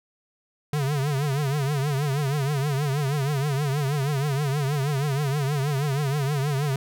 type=tone with vibrato; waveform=square; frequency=141.8 Hz; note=C#3; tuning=40 cents sharp; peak=-23 dBFS; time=0.73-6.76 s; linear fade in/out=2 ms; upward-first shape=triangle; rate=6.3 Hz; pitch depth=140 cents each way; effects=none